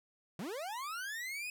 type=linear sweep; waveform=40% pulse; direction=up; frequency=148.5 to 2548 Hz; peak=-38 dBFS; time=0.39-1.5 s; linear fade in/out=2 ms; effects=none